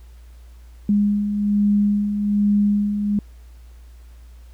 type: beating tone pair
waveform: sine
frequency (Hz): 204.3 / 205.5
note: G#3 / G#3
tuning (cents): -28 / -18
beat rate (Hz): 1.2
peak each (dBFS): -25 / -16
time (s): 0.89-3.19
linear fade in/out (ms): 2
effects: added 59 Hz sine -40 dBFS peak until 4.53 s + pink hiss -58 dBFS RMS until 4.53 s